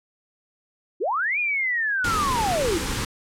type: linear two-way sweep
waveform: sine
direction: up then down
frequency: 293.7 to 2472 to 293.7 Hz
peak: -21 dBFS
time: 1-2.79 s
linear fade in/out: 20 ms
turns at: 1.39 s
type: band-stop noise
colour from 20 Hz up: pink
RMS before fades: -27 dBFS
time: 2.04-3.05 s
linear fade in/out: 5 ms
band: 550 to 790 Hz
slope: 96 dB/octave
effects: low-pass 10000 Hz 12 dB/octave